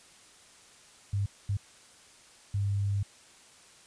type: tone bursts at uneven times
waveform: sine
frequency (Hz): 100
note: G2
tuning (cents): +35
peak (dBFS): -26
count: 3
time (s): 1.13-1.26 / 1.49-1.57 / 2.54-3.03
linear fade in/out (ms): 5
effects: white hiss -56 dBFS RMS until 3.86 s + resampled to 22050 Hz